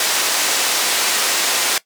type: band-pass noise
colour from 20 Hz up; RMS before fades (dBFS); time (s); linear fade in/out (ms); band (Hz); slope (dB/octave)
white; -18; 0-1.78; 2; 370 to 7800; 12
effects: noise-tail reverb RT60 0.1 s tail -18 dB re dry